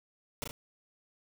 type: noise with echo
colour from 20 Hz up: pink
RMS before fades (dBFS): -36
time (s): 0.42-0.44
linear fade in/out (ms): 0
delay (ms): 35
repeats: 2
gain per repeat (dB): -4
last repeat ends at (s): 0.51
effects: none